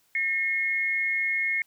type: tone pair together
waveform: sine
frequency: 1817 / 2161 Hz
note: A#6 / C#7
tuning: -45 / -45 cents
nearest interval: minor third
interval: 300 cents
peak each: -31 / -24 dBFS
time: 0.15-1.62 s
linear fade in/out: 2 ms
effects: white hiss -66 dBFS RMS until 1.66 s